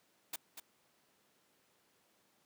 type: noise with echo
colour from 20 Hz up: white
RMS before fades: -40 dBFS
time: 0.33-0.36 s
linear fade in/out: 5 ms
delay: 240 ms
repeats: 1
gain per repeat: -8 dB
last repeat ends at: 0.6 s
effects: pink hiss -72 dBFS RMS until 2.45 s + high-pass 200 Hz 12 dB/octave